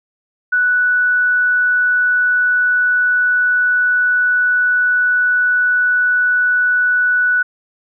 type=tone; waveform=sine; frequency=1480 Hz; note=F#6; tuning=in tune; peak=-11 dBFS; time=0.52-7.43 s; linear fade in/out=10 ms; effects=none